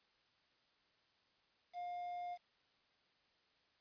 triangle tone with quantisation, 708 Hz, F5, 23 cents sharp, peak -40 dBFS, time 1.73-2.38 s, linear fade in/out 50 ms, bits 10, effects white hiss -75 dBFS RMS until 3.8 s + resampled to 11025 Hz

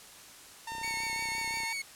sawtooth tone, 909 Hz, A#5, 44 cents flat, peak -33 dBFS, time 0.67-1.73 s, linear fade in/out 5 ms
click train, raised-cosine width 2 ms, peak -36 dBFS, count 30, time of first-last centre 0.72-1.635 s, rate 31.7 Hz
sawtooth tone with vibrato, 2217 Hz, C#7, in tune, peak -30 dBFS, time 0.83-1.82 s, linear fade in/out 5 ms, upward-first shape triangle, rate 5.8 Hz, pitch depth 33 cents each way
effects white hiss -51 dBFS RMS until 1.95 s + low-pass 11000 Hz 12 dB/octave

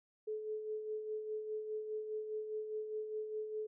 sine tone with tremolo, 430.5 Hz, A4, 38 cents flat, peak -36 dBFS, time 0.27-3.67 s, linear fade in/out 10 ms, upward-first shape sine, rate 4.9 Hz, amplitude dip 50%, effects none

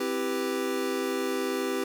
square chord, C major seventh, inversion none, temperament equal with one note detuned, 261.6 / 331.5 / 392 / 493.9 Hz, C4 / E4 / G4 / B4, 0 / +10 / 0 / 0 cents, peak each -34 / -36 / -31 / -35 dBFS, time 0-1.84 s, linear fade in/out 5 ms, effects none

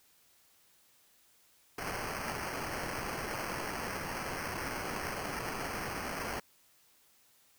violet noise with sample-and-hold, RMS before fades -38 dBFS, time 1.78-6.4 s, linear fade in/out 5 ms, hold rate 3675 Hz, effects white hiss -66 dBFS RMS until 7.58 s

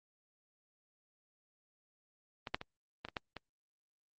clicks, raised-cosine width 0.3 ms, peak -24 / -16 / -27 / -24 / -28 / -20 / -26 dBFS, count 7, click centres 2.472 / 2.545 / 2.614 / 3.05 / 3.086 / 3.168 / 3.367 s, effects Opus 32 kbps

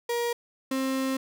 35% pulse tone pair in turn, 474.1 / 265.1 Hz, A#4 / C4, +29 / +23 cents, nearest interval minor seventh, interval 1006 cents, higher first, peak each -24 dBFS, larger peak neither, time 0.09-0.33 / 0.71-1.17 s, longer second, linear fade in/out 5 ms, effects none

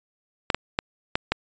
clicks, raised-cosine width 0.3 ms, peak -5 dBFS, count 5, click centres 0.502 / 0.546 / 0.789 / 1.155 / 1.32 s, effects resampled to 16000 Hz

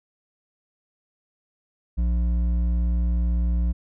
sine tone with hard clipping, 59 Hz, A#1, 22 cents sharp, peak -21 dBFS, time 1.97-3.73 s, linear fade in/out 20 ms, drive 7 dB, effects none

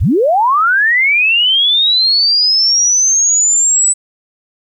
sine linear sweep, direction up, 41.2 to 7990 Hz, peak -8 dBFS, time 0-3.94 s, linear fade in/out 20 ms, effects 8-bit

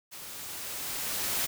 white noise with level ramp, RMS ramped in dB -44 to -29 dBFS, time 0.11-1.47 s, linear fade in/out 20 ms, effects none

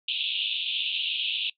white band-pass noise, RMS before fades -29 dBFS, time 0.08-1.5 s, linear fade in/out 5 ms, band 2600 to 3700 Hz, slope 96 dB/octave, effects noise-tail reverb RT60 0.1 s tail -20 dB re dry

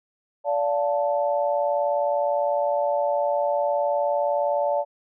sine chord, D minor, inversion none, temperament equal with one note detuned, 578.9 / 698.5 / 880 Hz, D5 / F5 / A5, -25 / 0 / 0 cents, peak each -22 / -27 / -27 dBFS, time 0.44-4.85 s, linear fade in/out 50 ms, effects none

